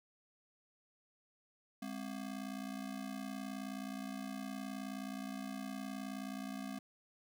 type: ring-modulated tone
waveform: square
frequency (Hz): 233.1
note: A#3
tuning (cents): 0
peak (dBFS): -39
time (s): 1.82-6.79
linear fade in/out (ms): 2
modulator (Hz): 29.6
effects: none